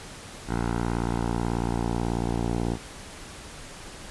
10% pulse tone with low-pass filter sweep, 58.27 Hz, A#1, in tune, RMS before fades -27 dBFS, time 0.47-2.78 s, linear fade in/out 50 ms, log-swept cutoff 1400 to 650 Hz, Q 1.5, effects pink hiss -42 dBFS RMS until 4.1 s + resampled to 24000 Hz

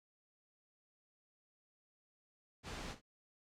pink noise with echo, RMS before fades -45 dBFS, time 2.63-2.96 s, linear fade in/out 50 ms, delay 56 ms, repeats 1, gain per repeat -14 dB, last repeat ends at 3.016 s, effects low-pass 6000 Hz 12 dB/octave

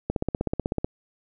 click train, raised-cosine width 2 ms, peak -11 dBFS, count 13, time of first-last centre 0.1-0.845 s, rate 16.1 Hz, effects none

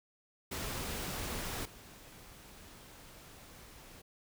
pink noise with level steps, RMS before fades -39 / -54 dBFS, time 0.51-4.02 s, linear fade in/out 10 ms, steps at 1.65 s, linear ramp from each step 5 ms, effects none

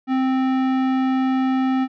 sine tone with tanh clipping, 261.6 Hz, C4, in tune, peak -19 dBFS, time 0.07-1.88 s, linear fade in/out 50 ms, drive 17 dB, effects none

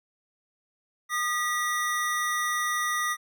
square tone pair together, 1223 / 1941.4 Hz, D#6 / B6, -30 / -30 cents, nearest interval minor sixth, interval 800 cents, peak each -29 / -29 dBFS, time 1.09-3.17 s, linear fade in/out 50 ms, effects none

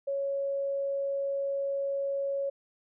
sine tone, 554.4 Hz, C#5, in tune, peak -28 dBFS, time 0.07-2.5 s, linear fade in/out 10 ms, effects none

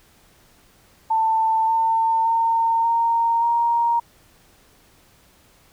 sine tone with pitch steps, 890 / 901.4 / 912.9 / 924.6 / 936.4 Hz, A5 / A5 / A#5 / A#5 / A#5, +20 / +42 / -36 / -14 / +8 cents, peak -16 dBFS, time 1.1-4 s, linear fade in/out 10 ms, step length 580 ms, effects pink hiss -55 dBFS RMS until 5.72 s

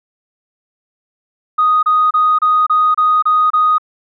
sine tone bursts, 1244.5 Hz, D#6, in tune, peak -8 dBFS, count 8, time 1.58-3.783 s, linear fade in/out 10 ms, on 250 ms, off 29 ms, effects tanh soft clip ceiling -4 dBFS

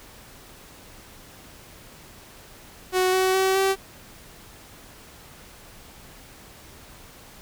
sawtooth tone with pitch steps, 370 / 375.4 / 380.8 / 386.4 Hz, F#4 / F#4 / F#4 / G4, 0 / +25 / +50 / -25 cents, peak -15 dBFS, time 2.92-3.76 s, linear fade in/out 50 ms, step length 210 ms, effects pink hiss -47 dBFS RMS until 7.41 s

